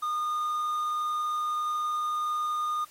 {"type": "tone", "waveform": "triangle", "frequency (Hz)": 1222, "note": "D#6", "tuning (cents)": -32, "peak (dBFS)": -25, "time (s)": [0.02, 2.85], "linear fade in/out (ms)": 10, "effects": ["white hiss -55 dBFS RMS until 2.9 s", "AAC 48 kbps"]}